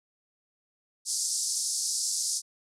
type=band-pass noise; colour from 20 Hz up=pink; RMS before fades=-30 dBFS; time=1.05-2.42 s; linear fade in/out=50 ms; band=4800 to 10000 Hz; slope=48 dB/octave; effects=none